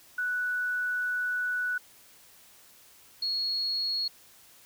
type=tone pair in turn; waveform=sine; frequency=1480 / 4321 Hz; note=F#6 / C#8; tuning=0 / -45 cents; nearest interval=octave + perfect fifth; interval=1855 cents; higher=second; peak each=-27 dBFS; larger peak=neither; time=0.18-1.78 / 3.22-4.08 s; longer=first; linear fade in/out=5 ms; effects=white hiss -56 dBFS RMS until 4.65 s